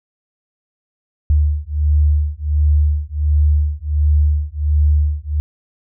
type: beating tone pair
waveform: sine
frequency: 73.9 / 75.3 Hz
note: D2 / D2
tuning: +11 / +44 cents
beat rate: 1.4 Hz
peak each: -15 dBFS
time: 1.3-5.4 s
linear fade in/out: 0 ms
effects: none